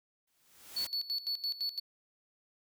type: noise with exponential growth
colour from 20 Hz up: white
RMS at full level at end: -40 dBFS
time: 0.27-0.87 s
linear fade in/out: 5 ms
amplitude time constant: 130 ms
type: tone with tremolo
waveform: triangle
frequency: 4435 Hz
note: C#8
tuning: in tune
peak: -30 dBFS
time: 0.76-1.8 s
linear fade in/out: 10 ms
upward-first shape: square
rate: 5.9 Hz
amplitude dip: 80%
effects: none